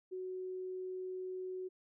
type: tone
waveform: sine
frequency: 370.8 Hz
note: F#4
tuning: 4 cents sharp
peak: -39 dBFS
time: 0.11-1.69 s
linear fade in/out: 20 ms
effects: none